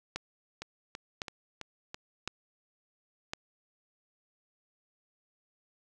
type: two click trains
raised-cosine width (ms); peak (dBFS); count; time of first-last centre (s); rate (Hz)
0.2; -17 / -22; 4 / 6; 0.16-3.335 / 0.62-2.276; 0.945 / 3.02
effects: none